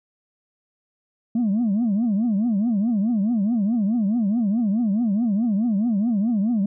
sine tone with vibrato, 217.5 Hz, A3, 20 cents flat, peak -16 dBFS, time 1.35-6.66 s, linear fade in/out 5 ms, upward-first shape triangle, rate 4.7 Hz, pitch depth 250 cents each way, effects tanh soft clip ceiling -16 dBFS

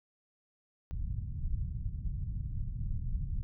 pink low-pass noise, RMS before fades -35 dBFS, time 0.91-3.43 s, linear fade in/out 0 ms, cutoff 130 Hz, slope 24 dB/octave, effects none

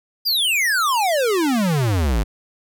square exponential sweep, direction down, 4978 to 48.48 Hz, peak -17 dBFS, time 0.25-2.24 s, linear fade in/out 20 ms, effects none

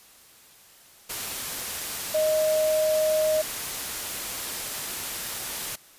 sine tone in noise, 622.3 Hz, D#5, in tune, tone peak -20 dBFS, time 2.14-3.42 s, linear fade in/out 10 ms, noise white, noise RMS -32 dBFS, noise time 1.09-5.76 s, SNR +9 dB, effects white hiss -53 dBFS RMS until 5.98 s + resampled to 32000 Hz

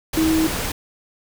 sine tone in noise, 318.9 Hz, D#4, 43 cents sharp, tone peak -15 dBFS, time 0.17-0.47 s, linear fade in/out 5 ms, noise pink, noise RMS -25 dBFS, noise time 0.13-0.72 s, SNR +7 dB, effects none

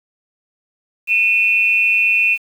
sine tone pair together, 2470 / 2676 Hz, D#7 / E7, -13 / +25 cents, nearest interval minor second, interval 138 cents, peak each -14 / -15 dBFS, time 1.07-2.38 s, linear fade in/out 50 ms, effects 7-bit

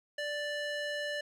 square tone with band-pass filter, 587.3 Hz, D5, in tune, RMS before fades -36 dBFS, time 0.18-1.21 s, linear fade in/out 5 ms, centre 2100 Hz, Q 0.84, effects none

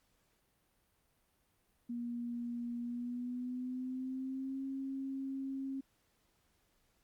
sine tone with pitch glide, 238.5 to 269.3 Hz, A#3 to C#4, +40 to -50 cents, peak -37 dBFS, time 1.89-5.81 s, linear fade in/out 10 ms, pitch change +210 cents, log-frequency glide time 2.8-4.62 s, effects pink hiss -75 dBFS RMS until 7.03 s + Opus 48 kbps

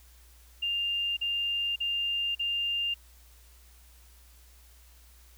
sine tone bursts, 2800 Hz, F7, 4 cents sharp, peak -27 dBFS, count 4, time 0.62-2.943 s, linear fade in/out 10 ms, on 550 ms, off 41 ms, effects added 60 Hz sine -54 dBFS peak until 5.37 s + white hiss -60 dBFS RMS until 5.37 s

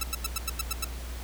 5% pulse tone bursts, 1318.5 Hz, E6, in tune, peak -15 dBFS, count 8, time 0.01-0.846 s, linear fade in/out 5 ms, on 24 ms, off 92 ms, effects added 60 Hz sine -35 dBFS peak until 1.23 s + pink hiss -44 dBFS RMS until 1.23 s

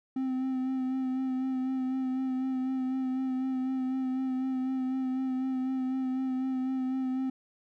triangle tone with vibrato, 260.2 Hz, C4, 9 cents flat, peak -26 dBFS, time 0.16-7.3 s, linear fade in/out 5 ms, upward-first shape sine, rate 4 Hz, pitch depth 22 cents each way, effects none

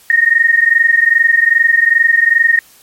sine tone pair together, 1842.2 / 1864.7 Hz, A#6 / A#6, -21 / 0 cents, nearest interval unison, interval 21 cents, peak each -10 dBFS, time 0.1-2.59 s, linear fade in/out 2 ms, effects white hiss -45 dBFS RMS until 2.82 s + MP3 64 kbps

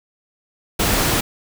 pink noise, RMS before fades -18 dBFS, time 0.79-1.21 s, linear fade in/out 10 ms, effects none

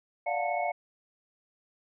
sine tone cluster, 586 / 702 / 737 / 890 / 2198 Hz, D5 / F5 / F#5 / A5 / C#7, -4 / +9 / -7 / +20 / -15 cents, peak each -34 / -30 / -36 / -37 / -36 dBFS, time 0.26-0.72 s, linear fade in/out 10 ms, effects none

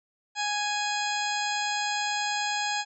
harmonic tone, 830.6 Hz, G#5, in tune, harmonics 1 / 2 / 3 / 4 / 5 / 6 / 8 / 9, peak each -30 / -33 / -35 / -36 / -37 / -38 / -39 / -40 dBFS, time 0.35-2.85 s, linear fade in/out 50 ms, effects none

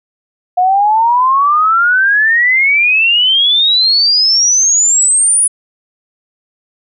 sine exponential sweep, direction up, 714 to 9956 Hz, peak -7 dBFS, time 0.57-5.48 s, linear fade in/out 10 ms, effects none

